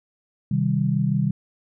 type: chord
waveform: sine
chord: C minor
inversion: none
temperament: just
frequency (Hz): 130.81 / 156.98 / 196.22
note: C3 / Eb3 / G3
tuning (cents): 0 / +16 / +2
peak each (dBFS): -23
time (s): 0.51-1.31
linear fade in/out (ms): 5
effects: none